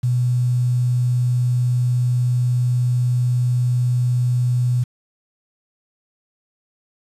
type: tone with quantisation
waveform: sine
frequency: 123.47 Hz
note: B2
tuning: in tune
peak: -15 dBFS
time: 0.03-4.84 s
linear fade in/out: 10 ms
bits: 7
effects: resampled to 32000 Hz